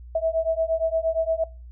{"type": "beating tone pair", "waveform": "sine", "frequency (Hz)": [646, 654.6], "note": ["E5", "E5"], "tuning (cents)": [-35, -12], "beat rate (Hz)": 8.6, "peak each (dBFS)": [-24, -23], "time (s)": [0.15, 1.44], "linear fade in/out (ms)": 5, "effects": ["noise-tail reverb RT60 0.3 s tail -21 dB re dry", "added 60 Hz sine -39 dBFS peak until 1.71 s"]}